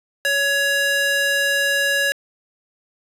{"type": "tone with high-pass filter", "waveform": "square", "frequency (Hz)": 560, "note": "C#5", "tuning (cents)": 18, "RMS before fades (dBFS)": -19, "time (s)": [0.25, 2.12], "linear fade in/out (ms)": 0, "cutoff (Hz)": 1200, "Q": 2.6, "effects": ["resampled to 32000 Hz", "8-bit"]}